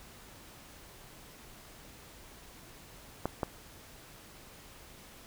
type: clicks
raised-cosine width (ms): 1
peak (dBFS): -16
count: 2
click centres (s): 3.256 / 3.432
effects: pink hiss -53 dBFS RMS until 5.26 s